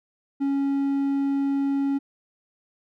triangle tone, 277.2 Hz, C#4, in tune, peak -19 dBFS, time 0.4-1.99 s, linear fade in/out 20 ms, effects none

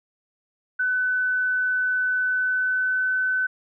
sine tone with pitch glide, 1504 to 1513.6 Hz, F#6 to F#6, +28 to +39 cents, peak -20 dBFS, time 0.79-3.47 s, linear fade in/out 10 ms, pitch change +11 cents, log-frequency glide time 2.2-3.13 s, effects none

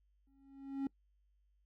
triangle tone with exponential growth, 273.4 Hz, C#4, 24 cents flat, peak -30 dBFS, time 0.27-0.87 s, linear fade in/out 2 ms, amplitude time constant 130 ms, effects noise-tail reverb RT60 0.1 s tail -23 dB re dry + added 50 Hz sine -70 dBFS peak until 1.65 s

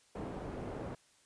white low-pass noise, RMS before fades -42 dBFS, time 0.15-0.95 s, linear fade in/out 5 ms, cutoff 510 Hz, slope 12 dB/octave, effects white hiss -67 dBFS RMS until 1.25 s + resampled to 22050 Hz

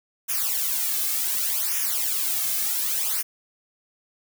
blue noise with flanger, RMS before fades -25 dBFS, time 0.28-3.23 s, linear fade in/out 20 ms, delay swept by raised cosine 0.23 to 2.13 ms, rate 0.67 Hz, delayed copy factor -0.9, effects none

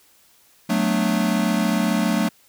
square chord, B minor seventh, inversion second, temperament equal, 185 / 220 / 246.9 / 293.7 Hz, F#3 / A3 / B3 / D4, 0 / 0 / 0 / 0 cents, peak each -24 / -22 / -28 / -27 dBFS, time 0.69-2.29 s, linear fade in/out 10 ms, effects white hiss -56 dBFS RMS until 2.48 s

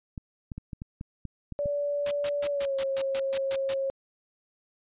clicks, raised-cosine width 5 ms, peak -24 dBFS, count 9, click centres 0.178 / 0.518 / 0.58 / 0.732 / 0.819 / 1.011 / 1.253 / 1.523 / 1.658 s
sine tone with pitch glide, 577 to 541.5 Hz, D5 to C#5, -31 to -41 cents, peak -26 dBFS, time 1.59-3.9 s, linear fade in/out 0 ms, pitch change -110 cents, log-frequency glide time 2.49-2.76 s
white noise bursts, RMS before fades -33 dBFS, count 10, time 2.06-3.74 s, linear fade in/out 2 ms, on 51 ms, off 130 ms
effects resampled to 8000 Hz

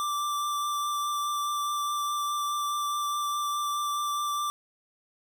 square tone with vibrato, 1174.7 Hz, D6, in tune, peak -28 dBFS, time 0-4.5 s, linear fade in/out 0 ms, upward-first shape triangle, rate 4.8 Hz, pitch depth 13 cents each way, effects none

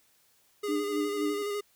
square tone with vibrato, 409.8 Hz, G#4, 23 cents flat, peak -31 dBFS, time 0.63-1.61 s, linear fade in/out 10 ms, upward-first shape square, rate 12 Hz, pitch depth 20 cents each way
sine tone with tremolo, 299.9 Hz, D4, 36 cents sharp, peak -27 dBFS, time 0.68-1.43 s, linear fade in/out 10 ms, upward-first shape sine, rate 3.9 Hz, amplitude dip 85%
effects white hiss -66 dBFS RMS until 1.75 s

